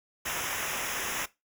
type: noise with comb filter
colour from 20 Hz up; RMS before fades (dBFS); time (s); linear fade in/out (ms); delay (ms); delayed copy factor
pink; -33; 0.25-1.26; 10; 0.23; -0.85
effects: noise-tail reverb RT60 0.2 s tail -18 dB re dry